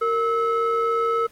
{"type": "ring-modulated tone", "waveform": "triangle", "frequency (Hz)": 419.7, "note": "G#4", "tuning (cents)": 18, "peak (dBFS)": -14, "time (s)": [0.01, 1.27], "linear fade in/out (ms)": 10, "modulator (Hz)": 881, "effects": ["pink hiss -55 dBFS RMS until 1.31 s", "AAC 64 kbps"]}